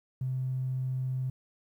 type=tone; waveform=triangle; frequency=129.6 Hz; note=C3; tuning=16 cents flat; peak=-25 dBFS; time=0.21-1.3 s; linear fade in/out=5 ms; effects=tanh soft clip ceiling -27 dBFS + 11-bit